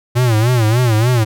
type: tone with vibrato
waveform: square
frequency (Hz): 116.54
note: A#2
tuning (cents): 0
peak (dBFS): -11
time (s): 0.15-1.25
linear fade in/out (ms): 20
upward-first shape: sine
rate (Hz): 3.4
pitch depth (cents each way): 150
effects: none